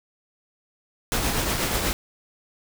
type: noise with tremolo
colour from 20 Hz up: pink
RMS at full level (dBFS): -23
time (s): 1.12-1.93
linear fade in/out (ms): 0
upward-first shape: triangle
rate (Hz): 8.3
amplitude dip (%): 40
effects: none